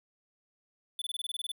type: tone bursts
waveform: square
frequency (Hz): 3500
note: A7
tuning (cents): -10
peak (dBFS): -34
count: 11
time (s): 0.99-1.517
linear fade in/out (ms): 2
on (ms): 27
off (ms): 23
effects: none